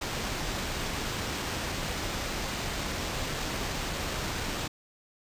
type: noise with sample-and-hold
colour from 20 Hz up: pink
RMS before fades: -33 dBFS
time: 0.01-4.68 s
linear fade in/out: 10 ms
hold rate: 11025 Hz
effects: resampled to 32000 Hz